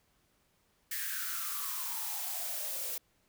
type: noise with high-pass filter sweep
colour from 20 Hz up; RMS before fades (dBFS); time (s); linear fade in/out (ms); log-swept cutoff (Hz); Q
blue; -37; 0.91-2.98; 5; 1800 to 470; 7.6
effects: pink hiss -72 dBFS RMS until 3.28 s